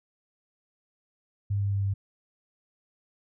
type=tone with pitch steps; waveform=sine; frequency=100.6 / 99.91 / 99.22 / 98.53 Hz; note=G2 / G2 / G2 / G2; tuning=+45 / +33 / +21 / +9 cents; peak=-24 dBFS; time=1.5-1.94 s; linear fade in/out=10 ms; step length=110 ms; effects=none